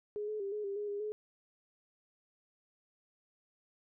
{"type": "tone with pitch steps", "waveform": "sine", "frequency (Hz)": [417.4, 427.7, 395.7, 421.2, 397.1, 415, 406.5, 424.5], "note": ["G#4", "A4", "G4", "G#4", "G4", "G#4", "G#4", "G#4"], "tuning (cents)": [9, -49, 16, 24, 22, -1, -37, 38], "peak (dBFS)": -35, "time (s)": [0.16, 1.12], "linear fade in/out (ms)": 0, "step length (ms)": 120, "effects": []}